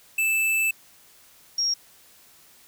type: tone pair in turn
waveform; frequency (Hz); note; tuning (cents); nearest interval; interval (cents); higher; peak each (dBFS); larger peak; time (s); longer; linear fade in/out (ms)
square / sine; 2637 / 5588; E7 / F8; 0 / 0; octave + minor second; 1300; second; -21; neither; 0.18-0.71 / 1.58-1.74; first; 5
effects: white hiss -54 dBFS RMS until 2.67 s